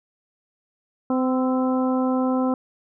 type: harmonic tone with a mistuned harmonic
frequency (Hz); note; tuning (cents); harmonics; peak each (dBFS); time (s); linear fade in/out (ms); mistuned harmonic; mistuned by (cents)
257.3; C4; -29; 1 / 2 / 3 / 4 / 5; -20 / -26 / -30 / -32 / -34; 1.1-2.54; 2; 5; +39
effects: none